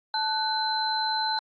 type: tone cluster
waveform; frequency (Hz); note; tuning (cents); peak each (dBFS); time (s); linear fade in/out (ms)
sine; 875 / 1494 / 4070; A5 / F#6 / C8; -10 / +16 / -49; -27 / -33 / -28; 0.14-1.39; 2
effects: AAC 48 kbps